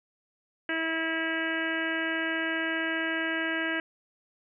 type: harmonic tone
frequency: 324.6 Hz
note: E4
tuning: 27 cents flat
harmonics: 1 / 2 / 3 / 4 / 5 / 6 / 7 / 8 / 9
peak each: -33 / -37 / -43 / -42 / -31 / -35 / -39 / -42 / -40 dBFS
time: 0.69-3.8 s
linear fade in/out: 2 ms
effects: none